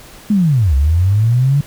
sine linear two-way sweep, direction down then up, 217.4 to 65 to 146.2 Hz, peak -9 dBFS, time 0.3-1.61 s, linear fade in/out 5 ms, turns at 0.75 s, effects pink hiss -39 dBFS RMS until 1.66 s

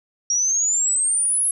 sine exponential sweep, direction up, 5640 to 10900 Hz, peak -17 dBFS, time 0.3-1.51 s, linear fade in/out 2 ms, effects none

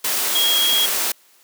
sine tone in noise, 3283 Hz, G#7, 21 cents flat, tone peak -16 dBFS, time 0.35-0.86 s, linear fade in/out 5 ms, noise white, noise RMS -21 dBFS, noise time 0.04-1.12 s, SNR +2 dB, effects white hiss -54 dBFS RMS until 1.43 s + high-pass 300 Hz 12 dB/octave

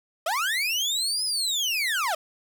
30% pulse linear two-way sweep, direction up then down, 594 to 5140 to 594 Hz, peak -21 dBFS, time 0.26-2.15 s, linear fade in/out 5 ms, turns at 1.24 s, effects none

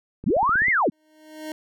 click train, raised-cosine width 3 ms, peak -23 dBFS, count 8, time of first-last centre 0.24-0.683 s, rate 15.8 Hz
sine linear two-way sweep, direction up then down, 128.9 to 2162 to 128.9 Hz, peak -17 dBFS, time 0.26-0.9 s, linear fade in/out 10 ms, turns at 0.7 s
25% pulse tone with exponential growth, 310 Hz, D#4, 6 cents flat, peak -25 dBFS, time 0.92-1.52 s, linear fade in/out 1 ms, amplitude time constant 130 ms
effects none

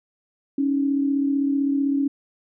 sine tone pair together, 277.2 / 312.9 Hz, C#4 / D#4, 0 / +10 cents, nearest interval major second, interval 210 cents, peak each -19 / -28 dBFS, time 0.58-2.08 s, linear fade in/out 5 ms, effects none

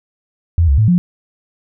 sine tone with pitch steps, 84.2 / 69.4 / 108.8 / 176.8 Hz, E2 / C#2 / A2 / F3, +37 / +3 / -19 / +22 cents, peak -8 dBFS, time 0.58-0.98 s, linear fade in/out 0 ms, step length 100 ms, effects none

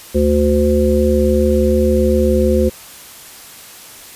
harmonic tone with a mistuned harmonic, 73.42 Hz, D2, in tune, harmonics 1 / 3 / 5 / 7, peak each -16 / -16 / -16 / -16 dBFS, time 0.14-2.7 s, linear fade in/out 20 ms, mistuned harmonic 1, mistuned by +21 cents, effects white hiss -37 dBFS RMS until 4.15 s + resampled to 32000 Hz

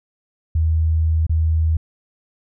sine tone with dropouts, 80 Hz, D#2, 49 cents sharp, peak -14 dBFS, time 0.55-1.77 s, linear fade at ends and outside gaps 5 ms, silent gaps 1.267-1.295 s, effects none

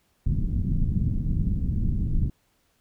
pink low-pass noise, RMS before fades -24 dBFS, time 0.26-2.3 s, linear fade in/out 5 ms, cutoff 210 Hz, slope 24 dB/octave, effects pink hiss -68 dBFS RMS until 2.8 s

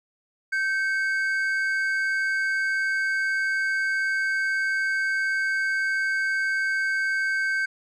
triangle tone pair together, 1555.4 / 2198 Hz, G6 / C#7, -14 / -15 cents, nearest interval tritone, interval 599 cents, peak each -21 / -30 dBFS, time 0.52-7.66 s, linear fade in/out 10 ms, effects resampled to 24000 Hz

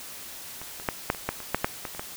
clicks, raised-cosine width 0.5 ms, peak -24 / -25 / -9 / -7 / -23 / -10 / -24 / -7 / -7 / -17 / -26 / -17 dBFS, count 12, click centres 0.616 / 0.799 / 0.888 / 1.101 / 1.148 / 1.29 / 1.403 / 1.546 / 1.645 / 1.852 / 1.949 / 1.995 s, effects white hiss -41 dBFS RMS until 2.16 s

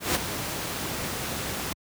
pink noise with ADSR envelope, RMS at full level -22 dBFS, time 0-1.73 s, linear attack 150 ms, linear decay 21 ms, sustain -9 dB, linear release 4 ms, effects high-pass 80 Hz 12 dB/octave

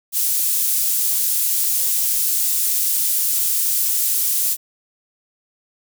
pink high-pass noise, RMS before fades -19 dBFS, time 0.12-4.57 s, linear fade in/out 50 ms, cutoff 10000 Hz, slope 12 dB/octave, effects none

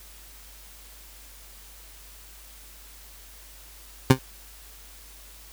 20% pulse tone with exponential decay, 130.8 Hz, C3, in tune, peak -4 dBFS, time 4.1-4.19 s, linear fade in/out 5 ms, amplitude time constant 18 ms, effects added 50 Hz sine -49 dBFS peak until 5.52 s + white hiss -49 dBFS RMS until 5.52 s

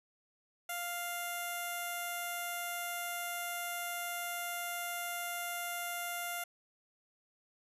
15% pulse tone with low-pass filter, 698.5 Hz, F5, in tune, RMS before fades -39 dBFS, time 0.69-6.44 s, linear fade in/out 5 ms, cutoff 12000 Hz, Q 4.2, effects none

